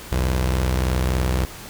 sawtooth tone pair together, 63.46 / 84.6 Hz, B1 / E2, +48 / +45 cents, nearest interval perfect fourth, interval 497 cents, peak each -15 / -23 dBFS, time 0.12-1.45 s, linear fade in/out 0 ms, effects pink hiss -38 dBFS RMS until 1.69 s

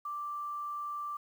sine tone with quantisation, 1174.7 Hz, D6, in tune, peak -35 dBFS, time 0.05-1.17 s, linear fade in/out 5 ms, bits 10, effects none

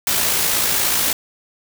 white noise with amplitude modulation, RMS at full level -17 dBFS, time 0.07-1.13 s, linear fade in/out 2 ms, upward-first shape sine, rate 56.6 Hz, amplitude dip 30%, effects none

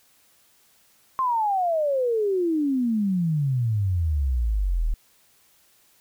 sine exponential sweep, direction down, 1070 to 36.71 Hz, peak -20 dBFS, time 1.19-4.94 s, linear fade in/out 0 ms, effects white hiss -60 dBFS RMS until 6 s

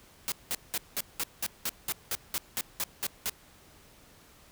white noise bursts, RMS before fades -31 dBFS, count 14, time 0.28-3.296 s, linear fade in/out 0 ms, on 39 ms, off 190 ms, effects pink hiss -57 dBFS RMS until 4.51 s

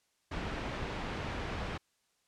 pink low-pass noise, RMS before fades -38 dBFS, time 0.31-1.78 s, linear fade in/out 10 ms, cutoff 2800 Hz, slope 12 dB/octave, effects white hiss -75 dBFS RMS until 2.27 s + low-pass 9000 Hz 12 dB/octave

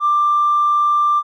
triangle tone with tanh clipping, 1183 Hz, D6, 12 cents sharp, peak -12 dBFS, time 0-1.23 s, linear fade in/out 50 ms, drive 4 dB, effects none

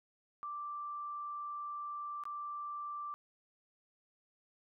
sine tone with dropouts, 1174.7 Hz, D6, in tune, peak -39 dBFS, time 0.43-3.14 s, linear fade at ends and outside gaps 0 ms, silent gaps 2.237-2.254 s, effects none

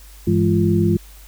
sine tone cluster, 100 / 166.9 / 207.5 / 346.5 Hz, G2 / E3 / G#3 / F4, +35 / +22 / -1 / -14 cents, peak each -19 dBFS, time 0.27-0.97 s, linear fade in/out 5 ms, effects added 50 Hz sine -40 dBFS peak until 1.27 s + white hiss -47 dBFS RMS until 1.27 s

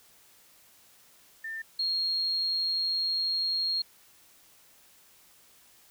sine tone pair in turn, 1795 / 4257 Hz, A6 / C8, +34 / +29 cents, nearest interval octave + minor third, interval 1495 cents, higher second, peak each -34 / -26 dBFS, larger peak second, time 1.44-1.62 / 1.79-3.82 s, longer second, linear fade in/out 5 ms, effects white hiss -59 dBFS RMS until 5.9 s

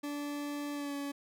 40% pulse tone with pitch glide, 290.1 to 283 Hz, D4 to C#4, -21 to +36 cents, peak -35 dBFS, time 0.03-1.12 s, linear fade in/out 10 ms, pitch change -43 cents, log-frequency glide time 0.73-0.95 s, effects none

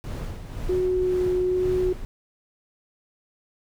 brown noise with tremolo, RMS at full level -30 dBFS, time 0.04-2.05 s, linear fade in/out 0 ms, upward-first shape sine, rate 1.9 Hz, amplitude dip 55%
sine tone with vibrato, 366.1 Hz, F#4, 18 cents flat, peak -20 dBFS, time 0.69-1.93 s, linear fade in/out 5 ms, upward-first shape sine, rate 1.2 Hz, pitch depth 8 cents each way
effects none

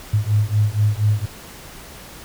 sine beating tone pair, 103.4 / 107.6 Hz, G#2 / A2, -7 / -38 cents, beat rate 4.2 Hz, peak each -18 dBFS, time 0.13-1.26 s, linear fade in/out 10 ms, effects pink hiss -39 dBFS RMS until 2.24 s

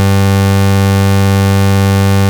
30% pulse tone, 98 Hz, G2, in tune, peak -4 dBFS, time 0-2.29 s, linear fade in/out 0 ms, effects none

